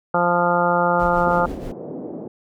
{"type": "harmonic tone", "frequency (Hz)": 174.61, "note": "F3", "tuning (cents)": 0, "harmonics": [1, 2, 3, 4, 5, 6, 7, 8], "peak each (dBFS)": [-25, -28, -21, -24, -21, -31, -23, -25], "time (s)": [0.14, 1.46], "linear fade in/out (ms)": 5}
{"type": "noise with tremolo", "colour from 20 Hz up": "brown", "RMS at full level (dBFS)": -30, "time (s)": [0.99, 1.72], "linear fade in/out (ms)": 5, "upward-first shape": "triangle", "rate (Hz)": 6.3, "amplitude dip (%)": 70}
{"type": "band-pass noise", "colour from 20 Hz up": "pink", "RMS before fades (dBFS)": -32, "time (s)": [1.26, 2.28], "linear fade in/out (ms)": 5, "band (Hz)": [190, 580], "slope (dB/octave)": 24}
{"effects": []}